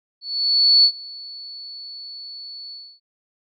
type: tone with ADSR envelope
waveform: sine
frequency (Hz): 4435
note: C#8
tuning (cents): 0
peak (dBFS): -9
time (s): 0.21-3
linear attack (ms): 630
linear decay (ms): 74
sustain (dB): -24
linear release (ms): 280
effects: none